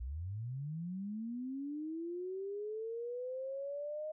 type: linear sweep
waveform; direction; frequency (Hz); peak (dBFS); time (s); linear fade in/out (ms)
sine; up; 55.7 to 623; -38; 0-4.12; 10
effects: none